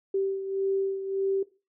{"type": "beating tone pair", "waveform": "sine", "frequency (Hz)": [388.6, 390.3], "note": ["G4", "G4"], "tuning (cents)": [-15, -8], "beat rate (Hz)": 1.7, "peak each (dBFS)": [-26, -33], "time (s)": [0.14, 1.43], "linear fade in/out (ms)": 5, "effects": ["noise-tail reverb RT60 0.3 s tail -18 dB re dry"]}